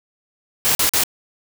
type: noise bursts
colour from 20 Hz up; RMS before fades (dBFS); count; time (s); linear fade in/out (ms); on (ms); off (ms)
white; -17; 3; 0.65-1.036; 0; 100; 43
effects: none